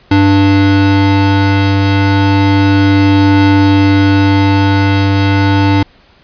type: tone pair together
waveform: square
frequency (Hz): 98.3 / 294.6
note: G2 / D4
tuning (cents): +5 / +6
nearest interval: octave + perfect fifth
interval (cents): 1901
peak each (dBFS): -10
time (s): 0.11-5.83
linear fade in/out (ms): 5
effects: pink hiss -46 dBFS RMS until 6.23 s + resampled to 11025 Hz